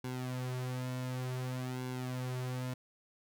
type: tone with flanger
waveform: sawtooth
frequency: 127.2 Hz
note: C3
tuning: 48 cents flat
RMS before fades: -38 dBFS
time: 0.04-2.74 s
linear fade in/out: 5 ms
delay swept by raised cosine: 1.6 to 5.4 ms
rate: 0.55 Hz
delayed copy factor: -0.7
effects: none